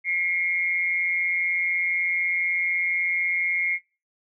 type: tone with amplitude modulation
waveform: sine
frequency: 2149 Hz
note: C7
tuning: 46 cents sharp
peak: -19 dBFS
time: 0.04-3.79 s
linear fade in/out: 50 ms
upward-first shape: sine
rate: 176 Hz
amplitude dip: 65%
effects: noise-tail reverb RT60 0.3 s tail -18 dB re dry